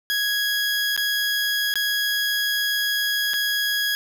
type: tone with dropouts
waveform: 20% pulse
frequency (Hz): 1661.2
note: G#6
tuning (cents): 0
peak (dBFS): -16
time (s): 0.1-3.95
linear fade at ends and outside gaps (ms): 0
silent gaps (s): 0.964-0.976 / 1.74-1.756 / 3.335-3.34
effects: none